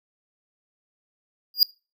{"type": "tone with exponential growth", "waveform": "square", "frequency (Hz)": 4839, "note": "D#8", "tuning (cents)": -49, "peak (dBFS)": -9, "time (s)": [1.54, 1.63], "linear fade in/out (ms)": 1, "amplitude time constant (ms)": 18, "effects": ["noise-tail reverb RT60 0.3 s tail -24 dB re dry"]}